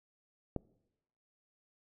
click, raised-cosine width 2 ms, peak -21 dBFS, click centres 0.563 s, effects noise-tail reverb RT60 0.9 s tail -23 dB re dry

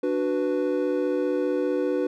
triangle chord, B minor, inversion first, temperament equal with one note detuned, 293.7 / 368.9 / 493.9 Hz, D4 / F#4 / B4, 0 / -5 / 0 cents, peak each -25 / -25 / -24 dBFS, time 0.03-2.07 s, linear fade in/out 5 ms, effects none

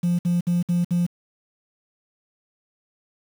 sine tone bursts, 174.61 Hz, F3, in tune, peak -16 dBFS, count 5, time 0.03-1.066 s, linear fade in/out 10 ms, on 160 ms, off 59 ms, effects tanh soft clip ceiling -16 dBFS + 7-bit

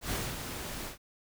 pink noise with ADSR envelope, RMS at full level -33 dBFS, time 0.01-0.98 s, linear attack 99 ms, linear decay 240 ms, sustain -6 dB, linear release 120 ms, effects none

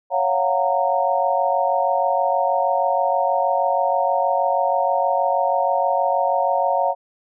sine chord, Gb major seventh, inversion second, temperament just, 555 / 693.7 / 740 / 925 Hz, Db5 / F5 / Gb5 / Bb5, +2 / -12 / 0 / -14 cents, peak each -22 dBFS, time 0.1-6.95 s, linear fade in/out 50 ms, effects none

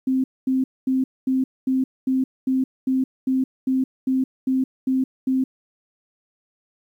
sine tone bursts, 261.6 Hz, C4, in tune, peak -17 dBFS, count 14, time 0.07-5.44 s, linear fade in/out 5 ms, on 170 ms, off 230 ms, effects 9-bit

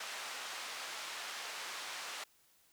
pink band-pass noise, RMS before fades -44 dBFS, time 0-2.24 s, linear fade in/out 5 ms, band 970 to 6800 Hz, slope 12 dB/octave, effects white hiss -69 dBFS RMS until 2.72 s

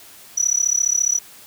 sine tone with amplitude modulation, 5900 Hz, F#8, 6 cents flat, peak -12 dBFS, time 0.37-1.19 s, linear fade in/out 10 ms, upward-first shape sine, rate 34.6 Hz, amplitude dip 95%, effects white hiss -44 dBFS RMS until 1.46 s

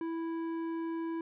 triangle tone with tanh clipping, 329.6 Hz, E4, in tune, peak -35 dBFS, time 0.01-1.21 s, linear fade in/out 2 ms, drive 15 dB, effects none

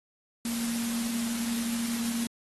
sine tone in noise, 233.1 Hz, A#3, in tune, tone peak -29 dBFS, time 0.45-2.27 s, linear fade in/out 2 ms, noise white, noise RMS -36 dBFS, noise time 0.45-2.27 s, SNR +4 dB, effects AAC 32 kbps

